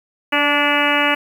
harmonic tone with a mistuned harmonic, 290 Hz, D4, 22 cents flat, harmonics 1 / 2 / 3 / 4 / 5 / 6 / 7 / 8 / 9 / 10, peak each -23 / -23 / -23 / -23 / -23 / -23 / -23 / -23 / -23 / -23 dBFS, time 0.32-1.15 s, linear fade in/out 10 ms, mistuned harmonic 2, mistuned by +16 cents, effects 7-bit

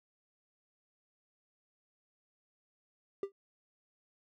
triangle tone with exponential decay, 395.7 Hz, G4, 16 cents sharp, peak -27 dBFS, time 3.23-3.32 s, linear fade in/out 2 ms, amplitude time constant 18 ms, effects none

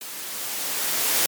white noise with level ramp, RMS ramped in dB -36 to -20 dBFS, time 0.01-1.26 s, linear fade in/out 2 ms, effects high-pass 200 Hz 12 dB/octave + MP3 96 kbps

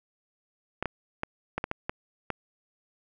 clicks, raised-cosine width 0.5 ms, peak -14 dBFS, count 8, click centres 0.826 / 0.857 / 1.234 / 1.58 / 1.641 / 1.714 / 1.895 / 2.303 s, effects none

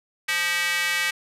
square tone with high-pass filter, 174.61 Hz, F3, in tune, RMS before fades -24 dBFS, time 0.28-1.11 s, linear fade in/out 10 ms, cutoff 2000 Hz, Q 2.6, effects resampled to 32000 Hz

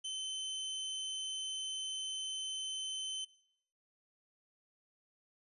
sawtooth tone, 3067 Hz, G7, 38 cents flat, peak -35 dBFS, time 0.04-3.25 s, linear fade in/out 10 ms, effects noise-tail reverb RT60 0.7 s tail -22 dB re dry + resampled to 24000 Hz

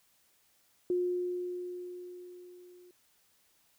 sine tone with level ramp, 358 Hz, F4, 43 cents sharp, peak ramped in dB -26 to -54 dBFS, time 0.9-2.91 s, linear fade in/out 2 ms, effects white hiss -69 dBFS RMS until 3.78 s

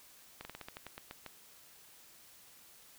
slowing click train, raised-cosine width 0.3 ms, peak -28 dBFS, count 11, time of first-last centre 0.41-1.263 s, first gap 40 ms, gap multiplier 1.16, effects white hiss -59 dBFS RMS until 2.98 s

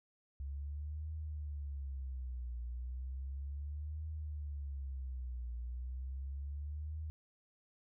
sine tone with vibrato, 68.2 Hz, C#2, 28 cents flat, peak -39 dBFS, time 0.4-7.1 s, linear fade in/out 0 ms, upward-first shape triangle, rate 0.34 Hz, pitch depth 240 cents each way, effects none

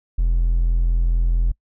triangle tone, 42.24 Hz, E1, 43 cents sharp, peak -12 dBFS, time 0.18-1.52 s, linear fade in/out 10 ms, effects noise-tail reverb RT60 0.1 s tail -26 dB re dry + tanh soft clip ceiling -9 dBFS

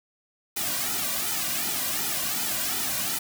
white noise with flanger, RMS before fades -28 dBFS, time 0.56-3.19 s, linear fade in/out 10 ms, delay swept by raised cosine 1.8 to 2.33 ms, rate 2.7 Hz, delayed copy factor -0.85, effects none

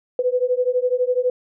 sine beating tone pair, 493.9 / 505.9 Hz, B4 / B4, 0 / +42 cents, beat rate 12 Hz, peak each -20 dBFS, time 0.19-1.3 s, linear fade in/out 2 ms, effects none

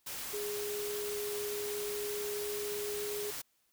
sine tone in noise, 414.1 Hz, G#4, 5 cents flat, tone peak -36 dBFS, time 0.33-3.31 s, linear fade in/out 10 ms, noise white, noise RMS -41 dBFS, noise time 0.06-3.42 s, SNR +2 dB, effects white hiss -74 dBFS RMS until 3.72 s

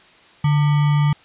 sine tone with sample-and-hold, 146.83 Hz, D3, in tune, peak -13 dBFS, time 0.44-1.13 s, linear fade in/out 5 ms, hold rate 1050 Hz, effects white hiss -49 dBFS RMS until 1.24 s + resampled to 8000 Hz

